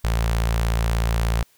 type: tone with notch filter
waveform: sawtooth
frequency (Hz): 56.6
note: A1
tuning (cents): +50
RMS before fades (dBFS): -21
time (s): 0.04-1.43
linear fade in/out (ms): 5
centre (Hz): 290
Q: 0.8
effects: white hiss -59 dBFS RMS until 1.57 s